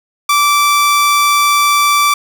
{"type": "tone", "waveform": "sawtooth", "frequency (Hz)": 1165, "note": "D6", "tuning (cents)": -14, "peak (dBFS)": -5, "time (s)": [0.29, 2.14], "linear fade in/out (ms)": 5, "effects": []}